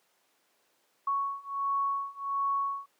sine beating tone pair, 1110 / 1111.4 Hz, C#6 / C#6, +2 / +4 cents, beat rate 1.4 Hz, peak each -32 / -31 dBFS, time 1.07-2.86 s, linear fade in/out 5 ms, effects pink hiss -70 dBFS RMS until 2.99 s + high-pass 400 Hz 12 dB/octave

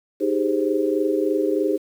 sine chord, Ab major seventh, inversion second, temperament equal, 311.1 / 392 / 415.3 / 523.3 Hz, Eb4 / G4 / Ab4 / C5, 0 / 0 / 0 / 0 cents, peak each -23 / -23 / -24 / -26 dBFS, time 0.2-1.78 s, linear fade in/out 20 ms, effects 8-bit

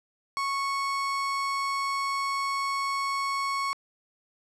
35% pulse tone, 1104 Hz, C#6, 7 cents flat, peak -25 dBFS, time 0.37-3.73 s, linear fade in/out 0 ms, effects low-pass 8000 Hz 12 dB/octave

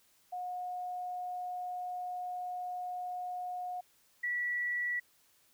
sine tone pair in turn, 723 / 1946.4 Hz, F#5 / B6, -40 / -26 cents, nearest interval octave + perfect fourth, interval 1714 cents, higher second, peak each -36 / -31 dBFS, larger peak second, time 0.32-3.81 / 4.23-5 s, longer first, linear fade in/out 10 ms, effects white hiss -68 dBFS RMS until 5.53 s

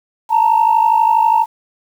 sine tone pair together, 880 / 932.3 Hz, A5 / A#5, 0 / 0 cents, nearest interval minor second, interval 100 cents, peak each -11 dBFS, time 0.29-1.46 s, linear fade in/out 50 ms, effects tanh soft clip ceiling -4 dBFS + 7-bit

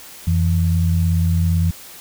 sine tone pair together, 87.9 / 165.67 Hz, F2 / E3, +12 / +9 cents, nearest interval major seventh, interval 1097 cents, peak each -15 / -19 dBFS, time 0.27-1.71 s, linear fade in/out 5 ms, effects white hiss -39 dBFS RMS until 2 s

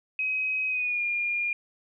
sine tone with pitch glide, 2533 to 2414 Hz, D#7 to D7, +30 to +47 cents, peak -25 dBFS, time 0.19-1.53 s, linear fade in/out 2 ms, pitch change -83 cents, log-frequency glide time 0.68-1.03 s, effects none

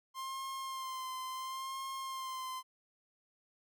45% pulse tone with vibrato, 1052 Hz, C6, 9 cents sharp, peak -39 dBFS, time 0.14-2.63 s, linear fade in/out 50 ms, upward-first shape sine, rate 0.72 Hz, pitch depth 30 cents each way, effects none

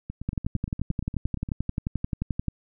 two click trains, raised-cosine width 5 ms, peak -14 / -21 dBFS, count 26 / 13, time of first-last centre 0.29-2.483 / 0.1-1.489 s, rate 11.4 / 8.64 Hz, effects none

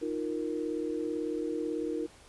sine chord, Eb suspended second, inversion none, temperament equal, 311.1 / 349.2 / 466.2 Hz, Eb4 / F4 / Bb4, 0 / 0 / 0 cents, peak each -34 / -36 / -35 dBFS, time 0.01-2.07 s, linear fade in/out 20 ms, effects pink hiss -56 dBFS RMS until 2.28 s + resampled to 24000 Hz

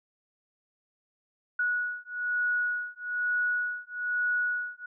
sine beating tone pair, 1462 / 1463.1 Hz, F#6 / F#6, -21 / -20 cents, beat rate 1.1 Hz, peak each -30 dBFS, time 1.59-4.86 s, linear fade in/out 5 ms, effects none

